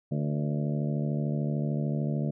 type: harmonic tone with a mistuned harmonic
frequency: 73.42 Hz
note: D2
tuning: in tune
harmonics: 2 / 3 / 4 / 5 / 6 / 7 / 8 / 9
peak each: -28 / -32 / -39 / -41 / -44 / -46 / -41 / -45 dBFS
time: 0.11-2.31 s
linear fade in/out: 10 ms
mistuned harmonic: 6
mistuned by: +61 cents
effects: none